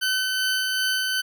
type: tone with tremolo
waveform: 20% pulse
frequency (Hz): 1520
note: F#6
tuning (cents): +46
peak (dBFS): -16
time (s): 0.01-1.22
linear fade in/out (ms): 20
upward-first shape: sine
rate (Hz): 2.6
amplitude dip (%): 25
effects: none